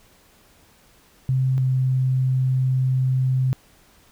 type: tone pair in turn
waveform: sine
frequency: 130.81 / 129.91 Hz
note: C3 / C3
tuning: 0 / -12 cents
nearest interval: unison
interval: 12 cents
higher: first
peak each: -17 dBFS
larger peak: neither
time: 1.29-1.58 / 1.58-3.53 s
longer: second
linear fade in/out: 0 ms
effects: pink hiss -55 dBFS RMS until 4.11 s